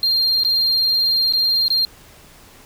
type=tone with dropouts; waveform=sine; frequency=4194 Hz; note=C8; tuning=3 cents sharp; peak=-12 dBFS; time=0.03-1.85 s; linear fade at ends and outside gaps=1 ms; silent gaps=0.435-0.448 / 1.325-1.335 / 1.681-1.703 s; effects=tanh soft clip ceiling -13 dBFS + pink hiss -46 dBFS RMS until 2.65 s